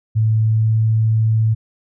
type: tone with pitch glide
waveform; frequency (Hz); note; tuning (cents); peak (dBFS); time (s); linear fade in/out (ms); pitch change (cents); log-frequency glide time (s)
sine; 110 to 110.77; A2 to A2; 0 to +12; -12; 0.15-1.55; 20; +12; 0.4-0.8
effects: none